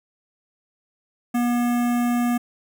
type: tone with notch filter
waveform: square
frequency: 241.1 Hz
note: B3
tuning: 41 cents flat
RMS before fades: -21 dBFS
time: 1.34-2.38 s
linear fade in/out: 10 ms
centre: 4300 Hz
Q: 0.72
effects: none